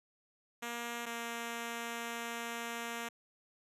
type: tone pair in turn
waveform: 5% pulse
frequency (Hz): 236.3 / 233.5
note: A#3 / A#3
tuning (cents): +24 / +3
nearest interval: unison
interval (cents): 21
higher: first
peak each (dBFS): -27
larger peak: neither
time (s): 0.62-1.06 / 1.06-3.09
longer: second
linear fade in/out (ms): 10
effects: resampled to 32000 Hz